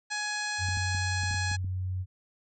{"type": "harmonic tone", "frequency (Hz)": 838, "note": "G#5", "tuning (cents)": 15, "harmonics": [1, 2, 3, 4, 5, 6, 7, 8, 9, 10], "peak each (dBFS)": [-38, -33, -40, -46, -38, -46, -42, -48, -43, -50], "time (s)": [0.1, 1.57], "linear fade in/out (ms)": 20}
{"type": "tone", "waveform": "sine", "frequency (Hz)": 92.5, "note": "F#2", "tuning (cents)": 0, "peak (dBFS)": -29, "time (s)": [0.58, 2.06], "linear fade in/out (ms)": 50}
{"type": "clicks", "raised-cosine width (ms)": 5, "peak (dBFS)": -29, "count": 8, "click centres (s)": [0.688, 0.772, 0.949, 1.235, 1.311, 1.344, 1.515, 1.645]}
{"effects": []}